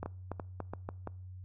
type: two click trains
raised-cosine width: 1 ms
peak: -23 / -24 dBFS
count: 4 / 4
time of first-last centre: 0.03-0.89 / 0.06-1.074 s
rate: 3.49 / 2.96 Hz
effects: noise-tail reverb RT60 0.6 s tail -24 dB re dry + added 92 Hz sine -44 dBFS peak until 1.44 s